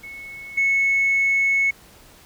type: tone with level steps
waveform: sine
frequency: 2200 Hz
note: C#7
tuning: 14 cents flat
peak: -34 / -15 dBFS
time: 0.03-1.71 s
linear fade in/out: 10 ms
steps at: 0.57 s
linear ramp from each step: 10 ms
effects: tanh soft clip ceiling -12 dBFS + pink hiss -49 dBFS RMS until 2.25 s